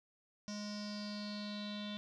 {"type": "tone with low-pass filter sweep", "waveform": "square", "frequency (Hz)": 207.7, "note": "G#3", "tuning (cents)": 0, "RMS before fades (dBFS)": -43, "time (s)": [0.48, 1.97], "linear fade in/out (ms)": 0, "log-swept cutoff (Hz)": [5600, 3600], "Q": 8.6, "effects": []}